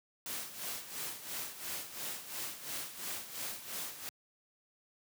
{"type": "noise with tremolo", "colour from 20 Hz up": "white", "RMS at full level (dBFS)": -39, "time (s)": [0.26, 4.09], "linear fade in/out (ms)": 0, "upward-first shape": "sine", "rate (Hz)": 2.9, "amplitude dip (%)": 70, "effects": ["high-pass 100 Hz 12 dB/octave"]}